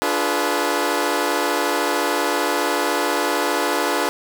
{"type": "chord", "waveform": "15% pulse", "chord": "D diminished seventh", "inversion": "none", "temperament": "equal with one note detuned", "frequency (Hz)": [293.7, 349.2, 423.8, 493.9], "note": ["D4", "F4", "Ab4", "Cb5"], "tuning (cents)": [0, 0, 35, 0], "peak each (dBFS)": -18, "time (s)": [0.02, 4.09], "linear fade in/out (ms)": 0, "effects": []}